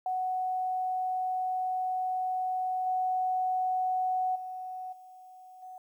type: tone with level steps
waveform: sine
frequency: 742 Hz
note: F#5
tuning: 5 cents sharp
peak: -28 / -26 / -36 / -48 / -42 dBFS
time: 0.06-5.78 s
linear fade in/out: 2 ms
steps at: 2.86 / 4.35 / 4.92 / 5.62 s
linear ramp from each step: 10 ms
effects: 11-bit